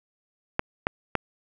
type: clicks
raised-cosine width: 0.5 ms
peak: -7 dBFS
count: 3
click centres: 0.594 / 0.869 / 1.153 s
effects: none